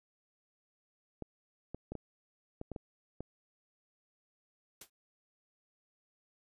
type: clicks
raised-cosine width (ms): 2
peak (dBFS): -27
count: 8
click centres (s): 1.223 / 1.746 / 1.92 / 1.953 / 2.614 / 2.717 / 2.762 / 3.206
type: noise with exponential decay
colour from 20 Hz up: white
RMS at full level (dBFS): -43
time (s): 4.81-4.9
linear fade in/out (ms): 5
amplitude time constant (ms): 19
effects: resampled to 32000 Hz